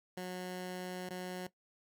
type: tone with dropouts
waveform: 15% pulse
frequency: 182.3 Hz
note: F#3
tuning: 25 cents flat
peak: -33 dBFS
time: 0.17-1.47 s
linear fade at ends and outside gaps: 5 ms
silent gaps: 1.091-1.105 s
effects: noise-tail reverb RT60 0.1 s tail -17 dB re dry